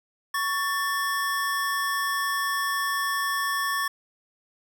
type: tone pair together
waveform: square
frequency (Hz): 1117.5 / 1774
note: C#6 / A6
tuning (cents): +14 / +14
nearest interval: minor sixth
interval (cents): 800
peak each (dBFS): -28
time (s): 0.34-3.88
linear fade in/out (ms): 5
effects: none